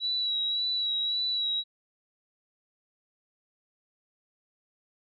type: tone with vibrato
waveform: sine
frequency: 3906 Hz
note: B7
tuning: 20 cents flat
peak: -26 dBFS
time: 0-1.64 s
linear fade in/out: 50 ms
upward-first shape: sine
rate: 1.8 Hz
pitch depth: 29 cents each way
effects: none